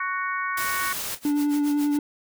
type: harmonic tone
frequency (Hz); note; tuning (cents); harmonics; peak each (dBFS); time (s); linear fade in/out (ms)
370.9; F#4; +4; 3 / 4 / 5 / 6; -28 / -30 / -32 / -34; 0-0.93; 5
type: noise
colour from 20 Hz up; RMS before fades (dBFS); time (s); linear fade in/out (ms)
white; -31; 0.57-1.15; 5
type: noise with tremolo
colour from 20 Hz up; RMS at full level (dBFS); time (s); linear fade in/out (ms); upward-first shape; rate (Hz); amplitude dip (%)
white; -37; 0.82-1.98; 20; sine; 7.2; 90
type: tone with vibrato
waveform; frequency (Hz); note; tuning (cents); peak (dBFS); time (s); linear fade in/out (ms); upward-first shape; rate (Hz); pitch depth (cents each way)
triangle; 291.7; D4; -12; -18; 1.25-1.99; 2; sine; 10; 13
effects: none